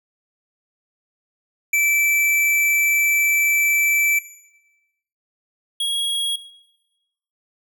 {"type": "tone pair in turn", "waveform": "square", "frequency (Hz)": [2323, 3306], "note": ["D7", "G#7"], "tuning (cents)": [-20, -9], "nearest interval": "tritone", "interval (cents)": 611, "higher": "second", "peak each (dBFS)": [-16, -20], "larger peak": "first", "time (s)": [[1.73, 4.19], [5.8, 6.36]], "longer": "first", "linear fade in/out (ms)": 5, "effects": ["noise-tail reverb RT60 1.0 s tail -17 dB re dry"]}